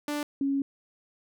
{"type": "tone pair in turn", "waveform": ["sawtooth", "sine"], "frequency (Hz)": [294.2, 276.2], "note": ["D4", "C#4"], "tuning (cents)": [3, -6], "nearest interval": "minor second", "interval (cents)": 109, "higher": "first", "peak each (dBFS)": [-25, -24], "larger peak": "second", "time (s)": [[0.08, 0.23], [0.41, 0.62]], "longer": "second", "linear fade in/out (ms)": 2, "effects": []}